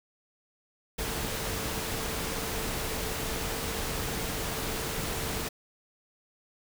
sine tone in noise, 447.8 Hz, A4, 30 cents sharp, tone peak -42 dBFS, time 0.98-5.49 s, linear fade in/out 10 ms, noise pink, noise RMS -33 dBFS, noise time 0.98-5.49 s, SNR -12 dB, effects none

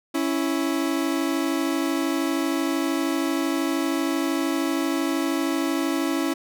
40% pulse tone pair together, 276.7 / 329.6 Hz, C#4 / E4, -3 / 0 cents, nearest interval minor third, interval 303 cents, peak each -24 dBFS, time 0.14-6.34 s, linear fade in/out 10 ms, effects none

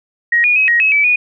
sine tone with pitch steps, 1887 / 2445 / 2549 / 1887 / 2570 / 2302 / 2461 Hz, A#6 / D#7 / D#7 / A#6 / E7 / D7 / D#7, +21 / -31 / +41 / +21 / -45 / -35 / -20 cents, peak -9 dBFS, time 0.32-1.16 s, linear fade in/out 5 ms, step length 120 ms, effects none

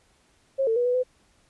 sine tone with pitch steps, 539 / 449.7 / 486 / 494 / 506 Hz, C#5 / A4 / B4 / B4 / B4, -49 / +38 / -28 / 0 / +42 cents, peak -20 dBFS, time 0.58-1.035 s, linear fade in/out 20 ms, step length 91 ms, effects pink hiss -63 dBFS RMS until 1.49 s + resampled to 24000 Hz

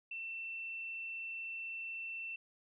sine tone, 2686 Hz, E7, 32 cents sharp, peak -40 dBFS, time 0.11-2.36 s, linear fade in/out 5 ms, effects none

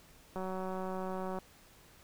click train, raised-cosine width 1 ms, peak -26 dBFS, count 193, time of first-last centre 0.36-1.387 s, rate 187 Hz, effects pink hiss -60 dBFS RMS until 2.03 s

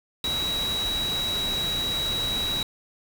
sine tone in noise, 3873 Hz, B7, 35 cents flat, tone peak -25 dBFS, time 0.24-2.63 s, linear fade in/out 2 ms, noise pink, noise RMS -33 dBFS, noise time 0.24-2.63 s, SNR +5 dB, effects none

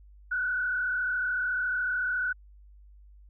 sine tone with frequency modulation, 1480 Hz, F#6, in tune, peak -26 dBFS, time 0.31-2.33 s, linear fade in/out 10 ms, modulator 33.9 Hz, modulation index 1.2, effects added 50 Hz sine -50 dBFS peak until 3.29 s

